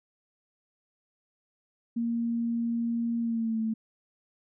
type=tone with pitch glide; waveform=sine; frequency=233.1 to 221.9 Hz; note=A#3 to A3; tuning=0 to +15 cents; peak=-26 dBFS; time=1.96-3.74 s; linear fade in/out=10 ms; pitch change=-85 cents; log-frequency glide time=3.2-3.6 s; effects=none